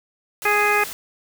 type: noise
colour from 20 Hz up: white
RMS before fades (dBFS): -33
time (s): 0.42-0.93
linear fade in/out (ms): 0
type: harmonic tone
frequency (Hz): 415.3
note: G#4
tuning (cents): 0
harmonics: 1 / 2 / 3 / 4 / 5 / 6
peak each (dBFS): -23 / -23 / -23 / -23 / -23 / -23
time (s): 0.45-0.84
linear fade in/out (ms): 5
effects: none